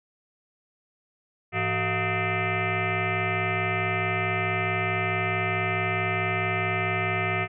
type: tone with frequency modulation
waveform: sine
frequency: 987.8 Hz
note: B5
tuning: in tune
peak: -23 dBFS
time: 1.52-7.48 s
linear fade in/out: 50 ms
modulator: 273 Hz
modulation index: 5.5
effects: none